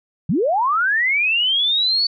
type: linear sweep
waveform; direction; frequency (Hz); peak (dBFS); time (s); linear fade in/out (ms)
sine; up; 130.8 to 4514; -15; 0.29-2.07; 5
effects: none